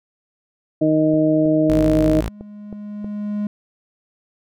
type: harmonic tone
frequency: 155.56 Hz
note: D#3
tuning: in tune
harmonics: 1 / 2 / 3 / 4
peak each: -23 / -15 / -26 / -19 dBFS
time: 0.81-2.21 s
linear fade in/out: 10 ms
type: tone with exponential growth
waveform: triangle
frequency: 207.7 Hz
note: G#3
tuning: in tune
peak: -17 dBFS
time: 1.07-3.47 s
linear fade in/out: 2 ms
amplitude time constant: 520 ms
type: click train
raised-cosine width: 2 ms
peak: -21 dBFS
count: 7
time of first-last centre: 1.14-3.045 s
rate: 3.15 Hz
type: tone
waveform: sawtooth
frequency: 55.2 Hz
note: A1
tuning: 6 cents sharp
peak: -18 dBFS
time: 1.69-2.29 s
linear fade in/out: 10 ms
effects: none